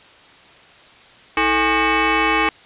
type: tone with frequency modulation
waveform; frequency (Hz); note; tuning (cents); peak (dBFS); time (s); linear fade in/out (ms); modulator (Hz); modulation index
sine; 705; F5; +16; -14; 1.37-2.49; 2; 382; 5.4
effects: white hiss -46 dBFS RMS until 2.65 s + resampled to 8000 Hz